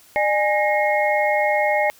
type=tone cluster; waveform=sine; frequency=603 / 826 / 1868 / 2156 Hz; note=D5 / G#5 / A#6 / C#7; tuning=+46 / -10 / +3 / -49 cents; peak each=-20 / -21 / -26 / -23 dBFS; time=0.16-1.9 s; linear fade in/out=0 ms; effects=white hiss -51 dBFS RMS until 1.99 s